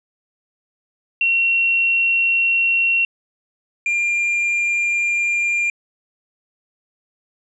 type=tone pair in turn; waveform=sine / triangle; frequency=2731 / 2396 Hz; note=F7 / D7; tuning=-39 / +34 cents; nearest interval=major second; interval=227 cents; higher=first; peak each=-14 / -15 dBFS; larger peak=first; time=1.21-3.05 / 3.86-5.7 s; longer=neither; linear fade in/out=2 ms; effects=resampled to 22050 Hz